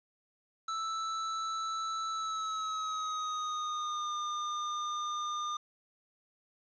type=tone with pitch glide; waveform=square; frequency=1318.5 to 1209.1 Hz; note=E6 to D#6; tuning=0 to -50 cents; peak=-34 dBFS; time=0.68-5.57 s; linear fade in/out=5 ms; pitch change=-150 cents; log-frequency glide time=2.09-4.13 s; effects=resampled to 16000 Hz + 10-bit